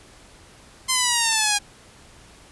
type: exponential sweep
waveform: 5% pulse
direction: down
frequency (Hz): 1046.5 to 812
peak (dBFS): -6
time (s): 0.88-1.59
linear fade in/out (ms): 20
effects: pink hiss -49 dBFS RMS until 2.51 s + resampled to 24000 Hz